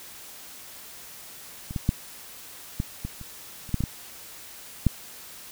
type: clicks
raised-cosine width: 5 ms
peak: -22 / -15 / -8 / -13 / -18 / -27 / -29 / -11 / -14 / -13 / -6 dBFS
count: 11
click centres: 1.709 / 1.762 / 1.891 / 2.801 / 3.05 / 3.213 / 3.692 / 3.743 / 3.806 / 3.838 / 4.867 s
effects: white hiss -44 dBFS RMS until 5.51 s